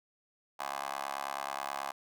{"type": "tone with high-pass filter", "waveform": "15% pulse", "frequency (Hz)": 69.3, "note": "C#2", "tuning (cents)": 0, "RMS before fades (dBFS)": -38, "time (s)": [0.59, 1.92], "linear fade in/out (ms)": 10, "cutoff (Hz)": 890, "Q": 4.5, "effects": []}